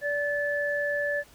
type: tone pair together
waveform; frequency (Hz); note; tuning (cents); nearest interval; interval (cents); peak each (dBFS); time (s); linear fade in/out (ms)
sine; 580 / 1738; D5 / A6; -22 / -22; octave + perfect fifth; 1900; -28; 0.01-1.24; 50
effects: pink hiss -55 dBFS RMS until 1.34 s